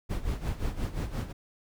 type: noise with tremolo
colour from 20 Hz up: brown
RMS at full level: -29 dBFS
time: 0.09-1.33 s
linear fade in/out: 20 ms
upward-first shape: sine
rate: 5.7 Hz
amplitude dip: 75%
effects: none